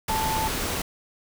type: tone in noise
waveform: sine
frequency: 880 Hz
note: A5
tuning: in tune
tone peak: -25 dBFS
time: 0.09-0.48 s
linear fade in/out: 5 ms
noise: pink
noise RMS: -28 dBFS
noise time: 0.08-0.82 s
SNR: 0 dB
effects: none